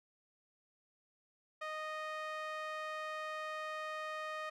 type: tone with band-pass filter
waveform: sawtooth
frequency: 620 Hz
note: D#5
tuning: 6 cents flat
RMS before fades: -42 dBFS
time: 1.61-4.5 s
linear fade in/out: 10 ms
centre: 1500 Hz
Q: 1.3
effects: none